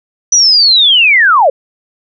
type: linear sweep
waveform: sine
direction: down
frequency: 5970 to 494.2 Hz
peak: -4 dBFS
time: 0.32-1.5 s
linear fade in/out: 5 ms
effects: none